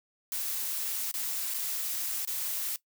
blue noise with dropouts, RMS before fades -33 dBFS, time 0.32-2.76 s, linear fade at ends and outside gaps 1 ms, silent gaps 1.114-1.14 / 1.539-1.543 / 2.251-2.274 s, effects noise-tail reverb RT60 0.1 s tail -19 dB re dry

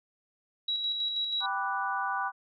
sine tone with tremolo, 3881 Hz, B7, 31 cents flat, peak -27 dBFS, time 0.68-1.46 s, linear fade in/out 5 ms, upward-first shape square, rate 6.2 Hz, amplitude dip 35%
sine chord, G major seventh, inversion none, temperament equal, 784 / 987.8 / 1174.7 / 1480 Hz, G5 / B5 / D6 / F#6, 0 / 0 / 0 / 0 cents, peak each -34 dBFS, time 1.4-2.32 s, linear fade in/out 50 ms
effects none

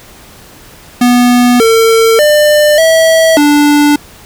square tone with pitch steps, 244.8 / 451.8 / 598 / 649 / 292.8 Hz, B3 / A4 / D5 / E5 / D4, -15 / +46 / +31 / -27 / -5 cents, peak -5 dBFS, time 1.01-3.96 s, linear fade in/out 5 ms, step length 590 ms, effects pink hiss -36 dBFS RMS until 4.25 s

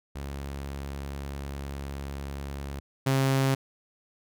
sawtooth tone pair in turn, 69.6 / 134.54 Hz, C#2 / C3, +8 / +49 cents, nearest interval major seventh, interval 1141 cents, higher second, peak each -30 / -18 dBFS, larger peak second, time 0.15-2.8 / 3.06-3.55 s, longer first, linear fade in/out 10 ms, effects none

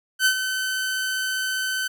sawtooth tone with ADSR envelope, 1525 Hz, G6, 48 cents flat, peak -11 dBFS, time 0.19-1.88 s, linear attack 68 ms, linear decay 81 ms, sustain -9 dB, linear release 11 ms, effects none

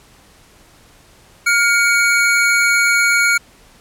square tone pair together, 1414.9 / 2246 Hz, F6 / C#7, +22 / +22 cents, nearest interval minor sixth, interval 800 cents, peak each -15 dBFS, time 1.46-3.38 s, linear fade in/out 10 ms, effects pink hiss -48 dBFS RMS until 3.8 s + low-pass 12000 Hz 12 dB/octave

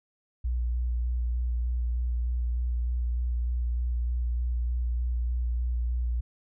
sine tone with vibrato, 60.1 Hz, B1, 46 cents flat, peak -25 dBFS, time 0.44-6.21 s, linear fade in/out 10 ms, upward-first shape square, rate 3.3 Hz, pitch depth 16 cents each way, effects none

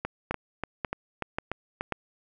two click trains, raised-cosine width 0.5 ms, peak -15 / -13 dBFS, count 7 / 4, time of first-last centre 0.05-1.81 / 0.31-1.923 s, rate 3.41 / 1.86 Hz, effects none

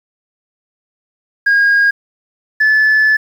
sine tone pair in turn, 1630 / 1734.2 Hz, G#6 / A6, -33 / -26 cents, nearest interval minor second, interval 107 cents, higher second, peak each -6 dBFS, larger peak neither, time 1.46-1.91 / 2.6-3.17 s, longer second, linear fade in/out 10 ms, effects tanh soft clip ceiling -6 dBFS + 7-bit

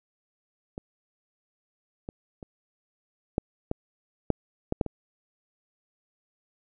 clicks, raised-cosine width 2 ms, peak -22 / -22 / -27 / -10 / -14 / -8 / -12 / -9 / -20 dBFS, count 9, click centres 0.779 / 2.089 / 2.428 / 3.381 / 3.714 / 4.303 / 4.724 / 4.812 / 4.863 s, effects none

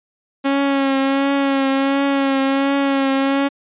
sawtooth tone with vibrato, 274.1 Hz, C#4, 19 cents flat, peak -11 dBFS, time 0.44-3.49 s, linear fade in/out 20 ms, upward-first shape triangle, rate 1.4 Hz, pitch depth 33 cents each way, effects resampled to 8000 Hz

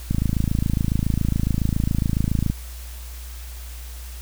click train, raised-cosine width 5 ms, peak -8 dBFS, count 66, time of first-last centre 0.11-2.5 s, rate 27.2 Hz, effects added 60 Hz sine -33 dBFS peak until 4.21 s + white hiss -43 dBFS RMS until 4.21 s

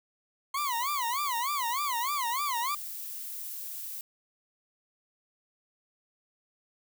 40% pulse tone with vibrato, 1046.5 Hz, C6, in tune, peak -28 dBFS, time 0.54-2.75 s, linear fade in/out 5 ms, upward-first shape sine, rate 3.3 Hz, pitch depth 220 cents each way
violet noise, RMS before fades -39 dBFS, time 0.57-4.01 s, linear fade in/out 2 ms
effects none

